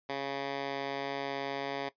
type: tone with high-pass filter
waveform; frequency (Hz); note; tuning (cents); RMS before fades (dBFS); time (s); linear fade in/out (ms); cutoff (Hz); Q
10% pulse; 138.59; C#3; 0; -36; 0.09-1.89; 5; 300; 0.57
effects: noise-tail reverb RT60 0.1 s tail -17 dB re dry + resampled to 11025 Hz